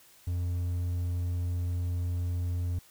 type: tone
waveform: triangle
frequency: 88 Hz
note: F2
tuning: 14 cents sharp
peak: -26 dBFS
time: 0.27-2.79 s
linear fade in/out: 5 ms
effects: white hiss -58 dBFS RMS until 2.9 s